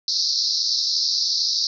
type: band-pass noise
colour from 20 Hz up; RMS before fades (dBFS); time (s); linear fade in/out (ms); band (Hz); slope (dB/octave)
pink; -22; 0.08-1.67; 2; 4100 to 5600; 96
effects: none